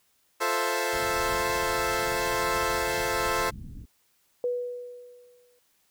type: chord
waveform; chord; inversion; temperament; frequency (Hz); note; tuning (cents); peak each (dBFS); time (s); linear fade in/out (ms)
15% pulse; F major seventh; none; equal; 349.2 / 440 / 523.3 / 659.3; F4 / A4 / C5 / E5; 0 / 0 / 0 / 0; -27 / -23 / -23 / -27; 0.4-3.51; 20
type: low-pass noise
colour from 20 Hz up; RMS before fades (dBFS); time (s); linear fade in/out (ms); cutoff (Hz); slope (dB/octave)
pink; -41; 0.92-3.86; 20; 230; 24
type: tone with exponential decay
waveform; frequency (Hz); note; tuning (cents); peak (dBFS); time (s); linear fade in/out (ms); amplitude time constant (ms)
sine; 490; B4; -14; -23; 4.44-5.59; 1; 250
effects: white hiss -68 dBFS RMS until 5.9 s